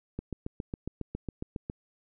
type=click train; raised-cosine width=3 ms; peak=-21 dBFS; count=12; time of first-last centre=0.19-1.699 s; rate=7.29 Hz; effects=none